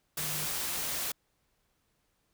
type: tone in noise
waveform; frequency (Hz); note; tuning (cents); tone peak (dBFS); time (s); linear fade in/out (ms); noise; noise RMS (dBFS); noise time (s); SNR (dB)
sine; 152.5; D#3; -34; -42; 0.18-0.46; 5; white; -34; 0.17-1.12; -11
effects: pink hiss -75 dBFS RMS until 2.33 s

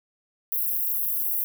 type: high-pass noise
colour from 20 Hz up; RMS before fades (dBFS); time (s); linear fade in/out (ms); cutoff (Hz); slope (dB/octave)
pink; -26; 0.52-1.44; 0; 12000; 48
effects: none

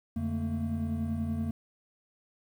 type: tone cluster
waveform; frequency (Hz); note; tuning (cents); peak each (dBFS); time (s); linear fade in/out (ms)
triangle; 87.4 / 145 / 217 / 227.4; F2 / D3 / A3 / A#3; +2 / -22 / -24 / -43; -32 / -37 / -38 / -30; 0.16-1.51; 5
effects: 10-bit

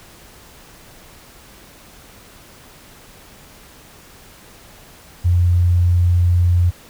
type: tone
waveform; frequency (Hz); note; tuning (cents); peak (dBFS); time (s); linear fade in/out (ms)
sine; 88; F2; +14; -11; 5.24-6.71; 20
effects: pink hiss -44 dBFS RMS until 6.89 s

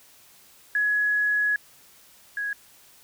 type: tone pair in turn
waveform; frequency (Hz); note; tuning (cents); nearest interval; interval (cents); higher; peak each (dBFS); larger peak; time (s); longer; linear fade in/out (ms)
sine; 1682 / 1659.8; G#6 / G#6; +22 / -1; unison; 23; first; -20 / -26; first; 0.75-1.56 / 2.37-2.53; first; 2
effects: white hiss -54 dBFS RMS until 3.03 s

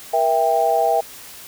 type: chord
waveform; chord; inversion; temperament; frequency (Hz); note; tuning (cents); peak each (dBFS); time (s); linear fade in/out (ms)
sine; E diminished; second; just; 474.7 / 659.3 / 791.1; Bb4 / E5 / G5; +31 / 0 / +16; -22 / -18 / -18; 0.13-1.01; 10
effects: white hiss -39 dBFS RMS until 1.47 s

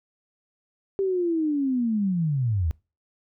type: linear sweep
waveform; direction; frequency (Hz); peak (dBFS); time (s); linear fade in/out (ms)
sine; down; 395.1 to 73.4; -21; 0.99-2.71; 0
effects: noise-tail reverb RT60 0.3 s tail -24 dB re dry

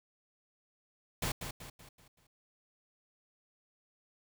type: noise with echo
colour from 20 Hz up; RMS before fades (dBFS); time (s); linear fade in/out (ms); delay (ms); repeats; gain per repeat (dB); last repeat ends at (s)
pink; -34; 1.22-1.32; 5; 190; 5; -7; 2.27
effects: none

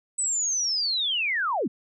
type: linear sweep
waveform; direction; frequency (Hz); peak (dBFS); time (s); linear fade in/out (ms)
sine; down; 8130 to 164.4; -23; 0.18-1.68; 10
effects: none

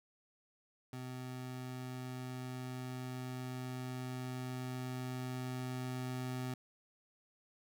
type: tone with level ramp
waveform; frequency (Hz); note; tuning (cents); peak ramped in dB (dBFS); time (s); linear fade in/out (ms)
25% pulse; 127.4; C3; -46; -39 to -34; 0.93-6.54; 2
effects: none

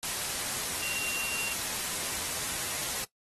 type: tone in noise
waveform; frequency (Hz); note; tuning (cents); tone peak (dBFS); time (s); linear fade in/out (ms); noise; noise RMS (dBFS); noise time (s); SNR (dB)
sine; 2759; F7; -22; -33; 0.82-1.53; 0; white; -33; 0.03-3.04; -3
effects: noise-tail reverb RT60 0.1 s tail -17 dB re dry + AAC 32 kbps

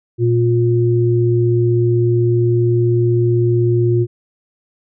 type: tone pair together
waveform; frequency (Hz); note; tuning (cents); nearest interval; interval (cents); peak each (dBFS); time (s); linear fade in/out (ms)
sine; 118.1 / 353.9; A#2 / F4; +23 / +23; octave + perfect fifth; 1900; -13 / -15; 0.18-4.07; 50
effects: none

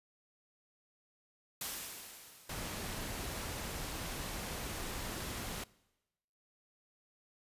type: noise with exponential decay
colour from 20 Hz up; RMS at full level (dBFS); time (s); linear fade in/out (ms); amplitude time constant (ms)
white; -38; 1.61-3.27; 2; 360
type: noise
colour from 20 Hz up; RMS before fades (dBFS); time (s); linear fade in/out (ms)
pink; -41; 2.49-5.64; 5
effects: noise-tail reverb RT60 1.0 s tail -22 dB re dry + resampled to 32000 Hz

